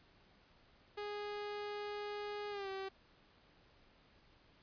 sawtooth tone with pitch glide, 413.6 to 385.9 Hz, G#4 to G4, -7 to -27 cents, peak -37 dBFS, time 0.97-2.89 s, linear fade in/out 10 ms, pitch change -120 cents, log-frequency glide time 2.5-2.69 s, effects pink hiss -67 dBFS RMS until 4.62 s + resampled to 11025 Hz

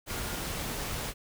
sine tone in noise, 1422 Hz, F6, 31 cents sharp, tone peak -46 dBFS, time 0.08-0.42 s, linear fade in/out 50 ms, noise pink, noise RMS -35 dBFS, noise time 0.06-1.14 s, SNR -14 dB, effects none

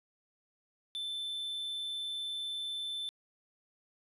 triangle tone, 3532 Hz, A7, 6 cents sharp, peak -34 dBFS, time 0.95-3.09 s, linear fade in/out 0 ms, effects resampled to 32000 Hz

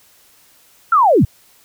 sine linear sweep, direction down, 1396.9 to 65.41 Hz, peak -8 dBFS, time 0.92-1.25 s, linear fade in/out 5 ms, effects white hiss -51 dBFS RMS until 1.64 s

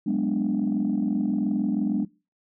sine chord, G# half-diminished seventh, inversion third, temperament equal, 185 / 207.7 / 246.9 / 293.7 Hz, F#3 / G#3 / B3 / D4, 0 / 0 / 0 / 0 cents, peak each -30 / -24 / -27 / -26 dBFS, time 0.06-2.05 s, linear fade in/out 10 ms, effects noise-tail reverb RT60 0.3 s tail -22 dB re dry + tanh soft clip ceiling -16 dBFS

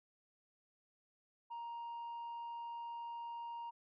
sine tone, 937 Hz, A#5, 9 cents sharp, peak -40 dBFS, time 1.5-3.71 s, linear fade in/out 20 ms, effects tanh soft clip ceiling -42 dBFS

